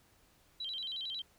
sine tone with vibrato, 3520 Hz, A7, in tune, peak -37 dBFS, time 0.6-1.22 s, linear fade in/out 5 ms, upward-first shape square, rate 11 Hz, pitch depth 190 cents each way, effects pink hiss -67 dBFS RMS until 1.38 s

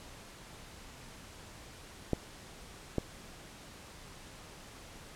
clicks, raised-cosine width 2 ms, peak -15 / -16 dBFS, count 2, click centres 2.133 / 2.983 s, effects pink hiss -51 dBFS RMS until 5.15 s + low-pass 10000 Hz 12 dB/octave

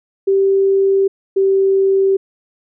sine tone pair in turn, 390 / 387.8 Hz, G4 / G4, -9 / -19 cents, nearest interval unison, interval 10 cents, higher first, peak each -10 dBFS, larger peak neither, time 0.27-1.08 / 1.36-2.17 s, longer neither, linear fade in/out 10 ms, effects none

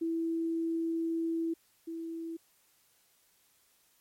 sine tone pair in turn, 329.6 / 329.6 Hz, E4 / E4, 0 / 0 cents, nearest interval unison, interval 0 cents, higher neither, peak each -29 / -36 dBFS, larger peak first, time 0.01-1.54 / 1.87-2.37 s, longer first, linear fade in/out 10 ms, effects white hiss -68 dBFS RMS until 4 s + MP3 64 kbps

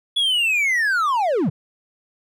triangle linear sweep, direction down, 3423 to 118.6 Hz, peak -15 dBFS, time 0.16-1.5 s, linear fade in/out 10 ms, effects none

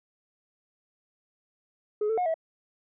sine tone with pitch steps, 421.3 / 444.5 / 722 / 648 Hz, G#4 / A4 / F#5 / E5, +25 / +18 / -43 / -30 cents, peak -22 dBFS, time 2.01-2.342 s, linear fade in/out 5 ms, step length 83 ms, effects tanh soft clip ceiling -22 dBFS

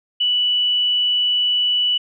sine tone, 2960 Hz, F#7, in tune, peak -15 dBFS, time 0.2-1.98 s, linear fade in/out 10 ms, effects none

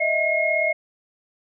sine tone cluster, 620 / 657 / 2154 Hz, D#5 / E5 / C7, -6 / -6 / +50 cents, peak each -24 / -24 / -21 dBFS, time 0-0.73 s, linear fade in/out 10 ms, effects none

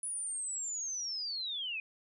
sine linear sweep, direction down, 9956 to 2450 Hz, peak -35 dBFS, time 0.03-1.8 s, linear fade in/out 2 ms, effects none

